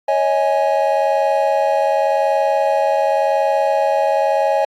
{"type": "chord", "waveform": "triangle", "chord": "C# suspended second", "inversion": "none", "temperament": "equal with one note detuned", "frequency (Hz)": [554.4, 635.3, 830.6], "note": ["C#5", "D#5", "G#5"], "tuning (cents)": [0, 36, 0], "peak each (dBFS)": -16, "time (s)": [0.08, 4.65], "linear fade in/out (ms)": 5, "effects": ["AAC 48 kbps"]}